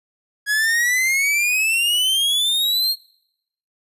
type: exponential sweep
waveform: 45% pulse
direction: up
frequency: 1661.2 to 4286 Hz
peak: -16 dBFS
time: 0.46-2.96 s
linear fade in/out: 50 ms
effects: noise-tail reverb RT60 0.8 s tail -25 dB re dry + resampled to 32000 Hz